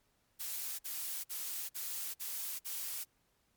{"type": "noise bursts", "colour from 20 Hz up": "blue", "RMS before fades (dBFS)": -40, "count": 6, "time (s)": [0.39, 3.045], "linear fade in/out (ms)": 20, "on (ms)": 400, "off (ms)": 51, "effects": ["pink hiss -75 dBFS RMS until 3.56 s", "MP3 96 kbps"]}